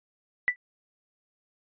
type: tone with exponential decay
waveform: sine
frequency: 1975.5 Hz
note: B6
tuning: in tune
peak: -14 dBFS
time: 0.48-0.56 s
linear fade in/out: 0 ms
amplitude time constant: 16 ms
effects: tanh soft clip ceiling -15 dBFS + resampled to 8000 Hz